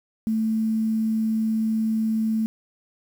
sine tone, 220.9 Hz, A3, 7 cents sharp, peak -20 dBFS, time 0.27-2.46 s, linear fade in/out 0 ms, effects 8-bit

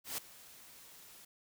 white noise with ADSR envelope, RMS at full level -37 dBFS, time 0.04-1.25 s, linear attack 140 ms, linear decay 4 ms, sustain -19 dB, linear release 5 ms, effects none

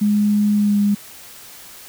sine tone with pitch glide, 207.7 to 204.1 Hz, G#3 to G#3, 0 to -30 cents, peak -13 dBFS, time 0.01-0.95 s, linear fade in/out 10 ms, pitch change -30 cents, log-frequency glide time 0.55-0.79 s, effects white hiss -40 dBFS RMS until 1.88 s

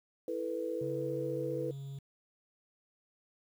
sine chord, E suspended fourth, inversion none, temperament just, 329.6 / 439.5 / 494.4 Hz, E4 / A4 / B4, 0 / -2 / +2 cents, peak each -39 / -39 / -36 dBFS, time 0.28-1.71 s, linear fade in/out 2 ms
triangle tone, 137.9 Hz, C#3, 9 cents flat, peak -38 dBFS, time 0.81-1.99 s, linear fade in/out 5 ms
effects 10-bit

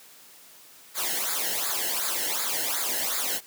white noise with flanger, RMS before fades -28 dBFS, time 0.94-3.41 s, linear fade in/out 50 ms, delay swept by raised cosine 0.34 to 0.86 ms, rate 2.7 Hz, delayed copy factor -0.85, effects white hiss -51 dBFS RMS until 3.46 s + high-pass 150 Hz 12 dB/octave

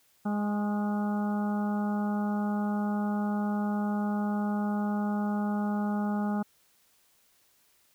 harmonic tone with a mistuned harmonic, 206.9 Hz, G#3, 6 cents flat, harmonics 1 / 2 / 3 / 4 / 5 / 6 / 7, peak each -27 / -42 / -41 / -37 / -49 / -43 / -46 dBFS, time 0.25-6.43 s, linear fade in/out 10 ms, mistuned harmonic 5, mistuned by +40 cents, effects white hiss -66 dBFS RMS until 7.94 s

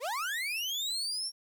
35% pulse linear sweep, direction up, 440 to 5588 Hz, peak -30 dBFS, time 0-1.32 s, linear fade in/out 50 ms, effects 12-bit

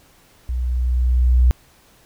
sine tone with level ramp, 61.9 Hz, B1, 5 cents sharp, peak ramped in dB -20 to -9 dBFS, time 0.49-1.51 s, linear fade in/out 0 ms, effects pink hiss -53 dBFS RMS until 2.05 s

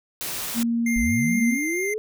white noise, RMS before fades -30 dBFS, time 0.21-0.63 s, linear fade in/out 0 ms
sine tone, 233.1 Hz, A#3, in tune, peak -20 dBFS, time 0.54-1.58 s, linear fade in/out 50 ms
square tone with vibrato, 2100 Hz, C7, 6 cents sharp, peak -26 dBFS, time 0.86-1.94 s, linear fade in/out 5 ms, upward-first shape triangle, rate 4.5 Hz, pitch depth 13 cents each way
sine linear sweep, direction up, 35.4 to 440 Hz, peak -25 dBFS, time 0.96-1.98 s, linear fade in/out 0 ms
effects none

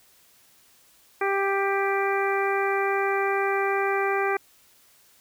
harmonic tone, 393.9 Hz, G4, 8 cents sharp, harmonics 1 / 2 / 3 / 4 / 5 / 6, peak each -25 / -28 / -30 / -31 / -32 / -33 dBFS, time 1.21-4.37 s, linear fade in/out 5 ms, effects white hiss -58 dBFS RMS until 5.2 s

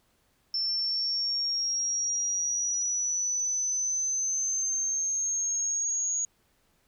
sine exponential sweep, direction up, 5360 to 6700 Hz, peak -26 dBFS, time 0.54-6.25 s, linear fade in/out 2 ms, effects pink hiss -69 dBFS RMS until 6.87 s

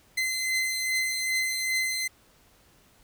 sawtooth beating tone pair, 2056 / 2058.5 Hz, C7 / C7, -31 / -29 cents, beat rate 2.5 Hz, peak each -30 / -23 dBFS, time 0.17-2.08 s, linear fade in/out 10 ms, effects pink hiss -60 dBFS RMS until 3.03 s

